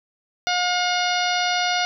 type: harmonic tone with a mistuned harmonic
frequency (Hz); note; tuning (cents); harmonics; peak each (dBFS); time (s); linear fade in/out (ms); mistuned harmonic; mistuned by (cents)
717; F5; +45; 1 / 2 / 3 / 4 / 5 / 6 / 7 / 8; -23 / -26 / -28 / -29 / -30 / -31 / -31 / -32; 0.47-1.85; 0; 7; -39
effects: none